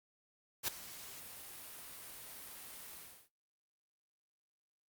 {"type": "noise with ADSR envelope", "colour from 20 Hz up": "white", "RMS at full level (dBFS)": -33, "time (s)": [0.63, 3.29], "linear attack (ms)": 49, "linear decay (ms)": 7, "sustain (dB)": -17, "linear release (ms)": 320, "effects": ["noise-tail reverb RT60 0.2 s tail -20 dB re dry", "Opus 48 kbps"]}